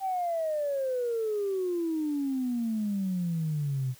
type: exponential sweep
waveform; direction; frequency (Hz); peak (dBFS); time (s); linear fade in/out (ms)
sine; down; 784 to 125.6; -26; 0-3.95; 50
effects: tanh soft clip ceiling -22 dBFS + white hiss -55 dBFS RMS until 3.99 s